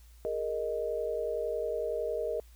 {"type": "chord", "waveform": "sine", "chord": "Ab suspended second", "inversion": "none", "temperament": "equal", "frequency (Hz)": [415.3, 466.2, 622.3], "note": ["Ab4", "Bb4", "Eb5"], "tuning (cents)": [0, 0, 0], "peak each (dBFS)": [-37, -33, -34], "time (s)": [0.25, 2.4], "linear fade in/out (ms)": 0, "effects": ["added 58 Hz sine -52 dBFS peak until 2.55 s", "white hiss -64 dBFS RMS until 2.55 s"]}